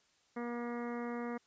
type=harmonic tone; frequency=238.8 Hz; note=A#3; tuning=42 cents sharp; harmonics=1 / 2 / 3 / 4 / 5 / 6 / 7 / 8 / 9; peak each=-39 / -42 / -48 / -50 / -49 / -54 / -56 / -53 / -56 dBFS; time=0.36-1.38 s; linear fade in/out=10 ms; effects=white hiss -71 dBFS RMS until 1.46 s + resampled to 16000 Hz